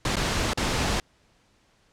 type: noise with dropouts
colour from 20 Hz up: pink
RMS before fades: -25 dBFS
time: 0.05-1 s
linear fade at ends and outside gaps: 2 ms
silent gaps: 0.157-0.167 / 0.534-0.574 s
effects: pink hiss -63 dBFS RMS until 1.92 s + low-pass 7000 Hz 12 dB/octave